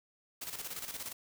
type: noise with tremolo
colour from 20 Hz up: white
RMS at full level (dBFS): -40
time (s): 0.41-1.13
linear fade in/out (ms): 10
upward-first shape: square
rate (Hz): 17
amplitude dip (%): 60
effects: none